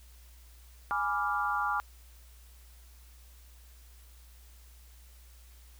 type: chord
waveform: sine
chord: G# diminished seventh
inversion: none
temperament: equal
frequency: 830.6 / 987.8 / 1174.7 / 1396.9 Hz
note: G#5 / B5 / D6 / F6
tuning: 0 / 0 / 0 / 0 cents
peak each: -33 / -37 / -32 / -33 dBFS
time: 0.91-1.8 s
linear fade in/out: 0 ms
effects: added 60 Hz sine -52 dBFS peak until 5.79 s + white hiss -61 dBFS RMS until 5.79 s